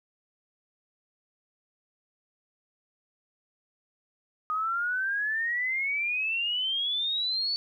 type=exponential sweep; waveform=sine; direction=up; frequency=1238 to 4509 Hz; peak=-26 dBFS; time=4.5-7.56 s; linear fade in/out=0 ms; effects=11-bit